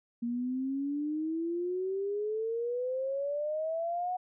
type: exponential sweep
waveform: sine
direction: up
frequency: 233.8 to 739 Hz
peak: -30 dBFS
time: 0.22-4.17 s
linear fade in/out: 10 ms
effects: none